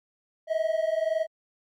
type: tone pair together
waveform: triangle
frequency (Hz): 630.5 / 652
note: D#5 / E5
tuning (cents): +23 / -19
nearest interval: minor second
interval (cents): 58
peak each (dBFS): -25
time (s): 0.47-1.27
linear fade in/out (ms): 50
effects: Opus 48 kbps